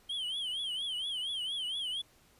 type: tone with vibrato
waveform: triangle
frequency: 3152 Hz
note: G7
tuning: 9 cents sharp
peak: -32 dBFS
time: 0.09-2.02 s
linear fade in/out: 10 ms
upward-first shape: triangle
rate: 4.3 Hz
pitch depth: 160 cents each way
effects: pink hiss -64 dBFS RMS until 2.39 s + resampled to 32000 Hz